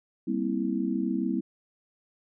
sine chord, C dominant seventh, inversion second, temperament just, 196.22 / 235.5 / 261.6 / 327 Hz, G3 / Bb3 / C4 / E4, +2 / +18 / 0 / -14 cents, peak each -31 dBFS, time 0.27-1.41 s, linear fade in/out 10 ms, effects none

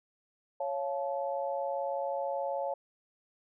sine chord, Db augmented, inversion none, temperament just, 554.4 / 693 / 866.2 Hz, Db5 / F5 / A5, 0 / -14 / -27 cents, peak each -33 / -37 / -37 dBFS, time 0.6-2.74 s, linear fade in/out 5 ms, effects none

